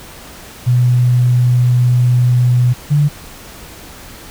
sine tone pair in turn, 123.47 / 146.57 Hz, B2 / D3, 0 / -3 cents, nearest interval minor third, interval 297 cents, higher second, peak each -8 dBFS, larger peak neither, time 0.66-2.74 / 2.9-3.09 s, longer first, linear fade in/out 20 ms, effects pink hiss -35 dBFS RMS until 4.3 s

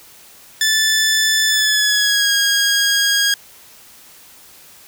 15% pulse tone with pitch glide, 1752 to 1634.7 Hz, A6 to G#6, -8 to -28 cents, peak -7 dBFS, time 0.61-3.34 s, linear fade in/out 2 ms, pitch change -120 cents, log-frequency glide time 1.48-2.32 s, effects white hiss -44 dBFS RMS until 4.87 s

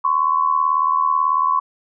sine tone pair together, 1032 / 1110.2 Hz, C6 / C#6, -24 / +2 cents, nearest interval minor second, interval 126 cents, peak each -18 / -17 dBFS, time 0.04-1.6 s, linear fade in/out 10 ms, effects none

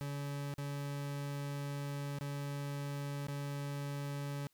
40% pulse tone with dropouts, 142.3 Hz, C#3, 46 cents sharp, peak -37 dBFS, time 0.01-4.47 s, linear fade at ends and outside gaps 0 ms, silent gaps 0.539-0.582 / 2.187-2.21 / 3.269-3.284 s, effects white hiss -75 dBFS RMS until 4.53 s

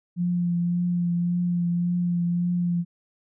sine tone with vibrato, 174.61 Hz, F3, in tune, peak -21 dBFS, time 0.16-2.85 s, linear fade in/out 50 ms, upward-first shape triangle, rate 1.8 Hz, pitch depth 22 cents each way, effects none

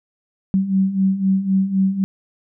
sine beating tone pair, 189.3 / 193.2 Hz, F#3 / G3, +40 / -25 cents, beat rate 3.9 Hz, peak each -21 / -16 dBFS, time 0.54-2.04 s, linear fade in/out 0 ms, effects none

